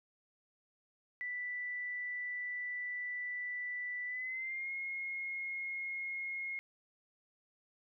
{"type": "tone with pitch glide", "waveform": "sine", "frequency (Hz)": [1975.5, 2154], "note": ["B6", "C7"], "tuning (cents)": [0, 50], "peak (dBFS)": -37, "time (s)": [1.21, 6.59], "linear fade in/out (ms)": 0, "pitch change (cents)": 150, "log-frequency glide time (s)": [4.06, 4.71], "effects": []}